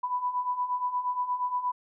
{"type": "beating tone pair", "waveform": "sine", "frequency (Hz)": [986, 994.5], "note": ["B5", "B5"], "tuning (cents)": [-3, 12], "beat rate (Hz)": 8.5, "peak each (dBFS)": [-33, -28], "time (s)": [0.03, 1.72], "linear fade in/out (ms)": 10, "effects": []}